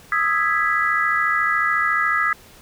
sine chord, E major seventh, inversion third, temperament equal, 1244.5 / 1318.5 / 1661.2 / 1975.5 Hz, D#6 / E6 / G#6 / B6, 0 / 0 / 0 / 0 cents, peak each -22 / -24 / -22 / -22 dBFS, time 0.12-2.33 s, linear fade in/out 2 ms, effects pink hiss -47 dBFS RMS until 2.61 s

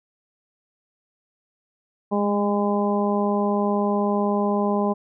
harmonic tone with a mistuned harmonic, 204 Hz, G#3, 31 cents flat, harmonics 1 / 2 / 3 / 4 / 5, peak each -22 / -25 / -27 / -28 / -29 dBFS, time 2.11-4.94 s, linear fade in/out 20 ms, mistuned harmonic 1, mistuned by +16 cents, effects none

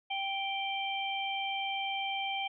harmonic tone, 784 Hz, G5, in tune, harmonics 1 / 3 / 4, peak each -35 / -37 / -37 dBFS, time 0.1-2.48 s, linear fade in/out 10 ms, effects none

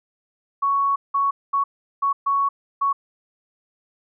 sine tone bursts at uneven times, 1113 Hz, C#6, 7 cents sharp, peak -17 dBFS, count 6, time 0.62-0.96 / 1.14-1.31 / 1.53-1.64 / 2.02-2.13 / 2.26-2.49 / 2.81-2.93 s, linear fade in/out 10 ms, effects none

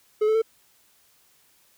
triangle tone with pitch steps, 426.8 / 436.8 / 447 Hz, G#4 / A4 / A4, +47 / -13 / +27 cents, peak -16 dBFS, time 0.21-0.42 s, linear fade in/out 10 ms, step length 70 ms, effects white hiss -61 dBFS RMS until 1.77 s

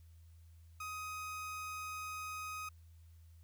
30% pulse tone, 1256 Hz, D#6, 16 cents sharp, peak -39 dBFS, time 0.8-2.69 s, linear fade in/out 5 ms, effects added 82 Hz sine -56 dBFS peak until 3.43 s + white hiss -75 dBFS RMS until 3.43 s

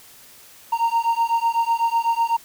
triangle beating tone pair, 920 / 928 Hz, A#5 / A#5, -23 / -8 cents, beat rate 8 Hz, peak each -19 / -19 dBFS, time 0.72-2.37 s, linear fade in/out 10 ms, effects white hiss -47 dBFS RMS until 2.44 s

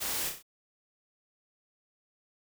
white noise with echo, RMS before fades -34 dBFS, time 0-0.3 s, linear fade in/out 20 ms, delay 32 ms, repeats 4, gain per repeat -5 dB, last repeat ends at 0.428 s, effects none

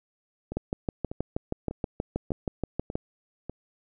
two click trains, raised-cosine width 2 ms, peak -14 / -21 dBFS, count 16 / 6, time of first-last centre 0.57-2.955 / 0.52-3.496 s, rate 6.29 / 1.68 Hz, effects none

